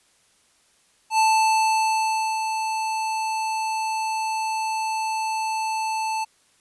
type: tone with ADSR envelope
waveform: square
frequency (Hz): 880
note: A5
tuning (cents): 0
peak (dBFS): -16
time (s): 1.1-6.25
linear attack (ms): 86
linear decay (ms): 1200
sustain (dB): -8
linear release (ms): 17
effects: white hiss -61 dBFS RMS until 6.6 s + resampled to 24000 Hz